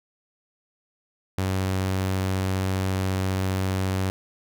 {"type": "tone", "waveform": "sawtooth", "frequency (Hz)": 94.7, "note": "F#2", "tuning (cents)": 41, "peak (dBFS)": -19, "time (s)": [1.38, 4.1], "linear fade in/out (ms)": 0, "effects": []}